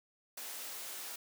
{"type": "high-pass noise", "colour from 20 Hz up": "white", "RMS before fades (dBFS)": -44, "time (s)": [0.37, 1.16], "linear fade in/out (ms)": 5, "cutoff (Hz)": 320, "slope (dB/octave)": 12, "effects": []}